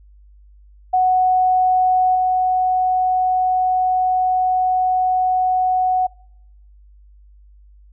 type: tone with level steps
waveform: sine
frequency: 740 Hz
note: F#5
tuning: in tune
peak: -12 / -14 dBFS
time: 0.93-6.07 s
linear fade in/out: 10 ms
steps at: 2.15 s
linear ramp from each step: 5 ms
effects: noise-tail reverb RT60 0.8 s tail -26 dB re dry + added 50 Hz sine -44 dBFS peak until 7.92 s